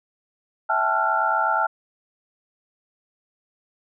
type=tone cluster; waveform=sine; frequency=655 / 781 / 872 / 1364 / 1432 Hz; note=E5 / G5 / A5 / F6 / F6; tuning=-11 / -7 / -16 / -41 / +43 cents; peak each=-28 / -27 / -23 / -23 / -27 dBFS; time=0.69-1.67 s; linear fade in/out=10 ms; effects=none